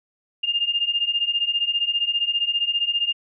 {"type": "beating tone pair", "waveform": "sine", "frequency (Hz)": [2806, 2821], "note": ["F7", "F7"], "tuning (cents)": [8, 17], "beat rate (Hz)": 15, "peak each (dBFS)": [-24, -22], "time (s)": [0.43, 3.13], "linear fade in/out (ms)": 10, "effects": []}